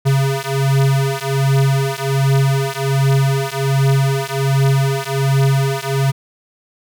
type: beating tone pair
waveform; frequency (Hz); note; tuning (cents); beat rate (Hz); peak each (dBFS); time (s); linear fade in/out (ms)
square; 135.6 / 136.9; C#3 / C#3; -38 / -21; 1.3; -17; 0.05-6.12; 20
effects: none